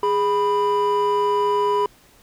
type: tone pair together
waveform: triangle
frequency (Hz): 412 / 987.8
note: G#4 / B5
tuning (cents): -14 / 0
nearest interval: octave + minor third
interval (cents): 1514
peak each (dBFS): -17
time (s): 0.03-1.86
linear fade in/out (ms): 2
effects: tanh soft clip ceiling -10 dBFS + pink hiss -53 dBFS RMS until 2.22 s